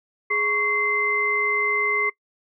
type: tone cluster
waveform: sine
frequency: 417.4 / 1112 / 2074 Hz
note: G#4 / C#6 / C7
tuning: +9 / +5 / -16 cents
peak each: -29 / -26 / -21 dBFS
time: 0.3-2.1 s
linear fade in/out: 10 ms
effects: noise-tail reverb RT60 0.1 s tail -22 dB re dry